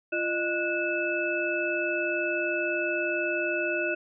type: tone cluster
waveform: sine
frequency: 345.1 / 612 / 1469 / 2618 Hz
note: F4 / D#5 / F#6 / E7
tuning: -21 / -29 / -13 / -13 cents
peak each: -31 dBFS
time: 0.12-3.95 s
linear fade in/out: 10 ms
effects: none